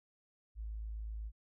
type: tone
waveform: sine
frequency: 54 Hz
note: A1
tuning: 32 cents flat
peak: -39 dBFS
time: 0.55-1.32 s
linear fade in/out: 50 ms
effects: none